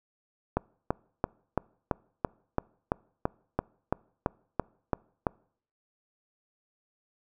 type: click train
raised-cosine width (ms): 1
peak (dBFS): -11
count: 15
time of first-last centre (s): 0.57-5.268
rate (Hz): 2.98
effects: noise-tail reverb RT60 0.6 s tail -26 dB re dry